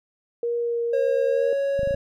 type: tone with vibrato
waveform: sine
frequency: 471.1 Hz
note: A#4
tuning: 18 cents sharp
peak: -22 dBFS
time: 0.43-1.53 s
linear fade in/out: 2 ms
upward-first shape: triangle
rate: 1.9 Hz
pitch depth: 10 cents each way
type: tone with pitch glide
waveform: triangle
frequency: 541 to 555.2 Hz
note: C#5 to C#5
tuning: -42 to +3 cents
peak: -19 dBFS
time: 0.93-1.95 s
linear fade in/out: 5 ms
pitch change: +45 cents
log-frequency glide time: 1.28-1.52 s
type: clicks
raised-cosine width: 5 ms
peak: -21 dBFS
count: 5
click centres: 1.793 / 1.832 / 1.874 / 1.909 / 1.943 s
effects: none